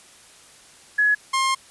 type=tone pair in turn; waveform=sine / sawtooth; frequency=1688 / 1063.4 Hz; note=G#6 / C6; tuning=+28 / +28 cents; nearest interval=minor sixth; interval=800 cents; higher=first; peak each=-15 dBFS; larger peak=neither; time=0.98-1.15 / 1.33-1.55 s; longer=second; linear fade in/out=10 ms; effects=white hiss -49 dBFS RMS until 1.7 s + resampled to 24000 Hz